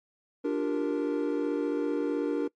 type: chord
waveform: triangle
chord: G minor seventh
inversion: second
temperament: equal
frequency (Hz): 293.7 / 349.2 / 392 / 466.2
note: D4 / F4 / G4 / Bb4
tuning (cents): 0 / 0 / 0 / 0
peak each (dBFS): -27 / -32 / -33 / -29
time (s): 0.44-2.48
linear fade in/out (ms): 10
effects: noise-tail reverb RT60 0.1 s tail -22 dB re dry + MP3 48 kbps